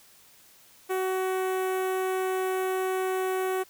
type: tone with notch filter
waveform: sawtooth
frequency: 375.1 Hz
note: F#4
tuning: 24 cents sharp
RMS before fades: -28 dBFS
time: 0.89-3.64 s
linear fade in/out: 20 ms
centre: 4700 Hz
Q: 0.59
effects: white hiss -56 dBFS RMS until 3.69 s